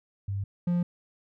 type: tone pair in turn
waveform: sine / triangle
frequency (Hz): 99 / 175.13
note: G2 / F3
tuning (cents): +18 / +5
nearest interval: minor seventh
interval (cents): 987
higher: second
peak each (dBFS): -28 / -21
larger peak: second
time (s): 0.28-0.44 / 0.67-0.83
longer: neither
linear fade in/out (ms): 5
effects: none